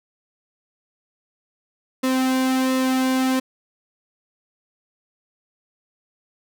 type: tone with flanger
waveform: sawtooth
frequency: 260 Hz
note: C4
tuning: 11 cents flat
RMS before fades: -20 dBFS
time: 2.03-3.4 s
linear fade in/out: 10 ms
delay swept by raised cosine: 1.3 to 2.3 ms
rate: 1.4 Hz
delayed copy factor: -0.6
effects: none